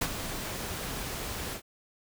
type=noise with ADSR envelope; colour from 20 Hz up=pink; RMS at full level=-27 dBFS; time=0.01-1.62 s; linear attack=8 ms; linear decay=52 ms; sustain=-9 dB; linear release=87 ms; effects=none